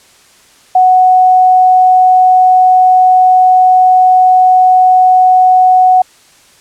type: tone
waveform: sine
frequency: 740 Hz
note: F#5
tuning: in tune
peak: -3 dBFS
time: 0.75-6.02 s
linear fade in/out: 5 ms
effects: white hiss -44 dBFS RMS until 6.6 s + low-pass 9000 Hz 12 dB/octave